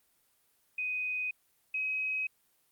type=tone pair in turn; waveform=sine; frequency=2500 / 2538 Hz; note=D#7 / D#7; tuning=+8 / +34 cents; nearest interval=unison; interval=26 cents; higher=second; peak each=-31 / -30 dBFS; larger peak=second; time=0.78-1.31 / 1.74-2.27 s; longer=neither; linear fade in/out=5 ms; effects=white hiss -71 dBFS RMS until 2.71 s + Opus 32 kbps